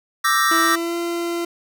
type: chord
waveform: square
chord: E half-diminished seventh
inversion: third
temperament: equal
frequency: 1174.7 / 1318.5 / 1568 / 1864.7 Hz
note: D6 / E6 / G6 / Bb6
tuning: 0 / 0 / 0 / 0 cents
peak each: -21 / -21 / -26 / -21 dBFS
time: 0.24-0.76 s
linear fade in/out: 10 ms
type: tone with pitch glide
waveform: 40% pulse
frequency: 330 to 342 Hz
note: E4 to F4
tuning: +2 to -36 cents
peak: -21 dBFS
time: 0.51-1.45 s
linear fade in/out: 5 ms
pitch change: +62 cents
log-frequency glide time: 0.62-0.96 s
effects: none